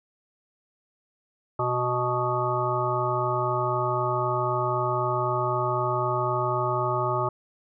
harmonic tone, 123.9 Hz, B2, 6 cents sharp, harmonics 1 / 3 / 5 / 7 / 9 / 10, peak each -30 / -30 / -30 / -30 / -30 / -30 dBFS, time 1.59-7.29 s, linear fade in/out 5 ms, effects none

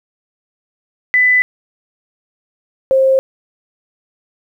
sine tone pair in turn, 1998 / 531 Hz, B6 / C5, +20 / +25 cents, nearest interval octave + major seventh, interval 2295 cents, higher first, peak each -8 dBFS, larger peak neither, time 1.14-1.42 / 2.91-3.19 s, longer neither, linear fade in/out 0 ms, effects 8-bit

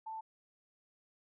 sine tone, 884 Hz, A5, 8 cents sharp, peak -40 dBFS, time 0.06-0.21 s, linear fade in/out 10 ms, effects none

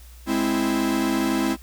45% pulse chord, Ab augmented, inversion none, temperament equal, 207.7 / 261.6 / 329.6 Hz, Ab3 / C4 / E4, 0 / 0 / 0 cents, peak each -27 / -24 / -24 dBFS, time 0.26-1.57 s, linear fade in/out 50 ms, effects added 60 Hz sine -42 dBFS peak until 1.62 s + white hiss -52 dBFS RMS until 1.62 s

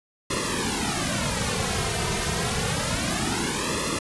pink noise with flanger, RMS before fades -26 dBFS, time 0.3-3.99 s, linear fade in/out 5 ms, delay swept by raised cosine 1.3 to 3.6 ms, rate 0.28 Hz, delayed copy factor -1, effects resampled to 24000 Hz

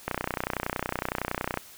click train, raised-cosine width 0.5 ms, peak -12 dBFS, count 47, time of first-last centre 0.08-1.574 s, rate 30.8 Hz, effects white hiss -49 dBFS RMS until 1.77 s

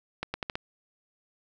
accelerating click train, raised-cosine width 0.3 ms, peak -15 dBFS, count 5, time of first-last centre 0.23-0.555 s, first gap 110 ms, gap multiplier 0.8, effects none

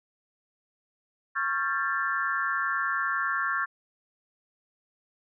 sine tone cluster, 1103 / 1373 / 1597 / 1757 Hz, C#6 / F6 / G6 / A6, -9 / -30 / +32 / -3 cents, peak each -31 / -30 / -32 / -31 dBFS, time 1.35-3.66 s, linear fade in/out 20 ms, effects none

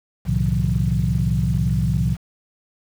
sine tone cluster, 64.9 / 110.3 / 127.9 / 153.4 / 178.6 Hz, C2 / A2 / C3 / D#3 / F3, -13 / +5 / -39 / -24 / +39 cents, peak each -23 dBFS, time 0.25-2.17 s, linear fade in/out 50 ms, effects tanh soft clip ceiling -7 dBFS + 7-bit

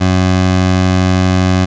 20% pulse tone, 92.5 Hz, F#2, in tune, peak -4 dBFS, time 0-1.66 s, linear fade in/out 20 ms, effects resampled to 16000 Hz

